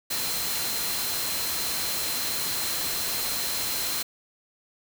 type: tone in noise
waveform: sine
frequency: 4118 Hz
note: C8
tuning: 28 cents flat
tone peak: -34 dBFS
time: 0.1-4.03 s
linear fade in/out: 10 ms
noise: white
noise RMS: -29 dBFS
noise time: 0.1-4.03 s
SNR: -8 dB
effects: none